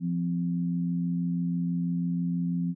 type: tone pair together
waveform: sine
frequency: 172.86 / 259 Hz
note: F3 / C4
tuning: -17 / -17 cents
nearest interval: perfect fifth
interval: 700 cents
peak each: -26 / -33 dBFS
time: 0-2.75 s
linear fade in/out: 50 ms
effects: none